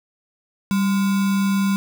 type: tone with sample-and-hold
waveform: sine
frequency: 196 Hz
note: G3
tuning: in tune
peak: -16 dBFS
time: 0.71-1.76 s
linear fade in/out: 0 ms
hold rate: 1225 Hz
effects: none